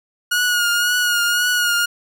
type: tone with vibrato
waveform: sawtooth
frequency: 1441 Hz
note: F#6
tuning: 46 cents flat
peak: -12 dBFS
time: 0.31-1.86 s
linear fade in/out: 10 ms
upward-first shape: triangle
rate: 1.9 Hz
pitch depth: 41 cents each way
effects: none